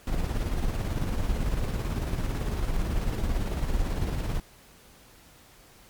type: noise with tremolo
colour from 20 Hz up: brown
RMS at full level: -26 dBFS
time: 0.07-4.4 s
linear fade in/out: 2 ms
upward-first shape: square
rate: 18 Hz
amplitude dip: 35%
effects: pink hiss -54 dBFS RMS until 5.89 s + MP3 96 kbps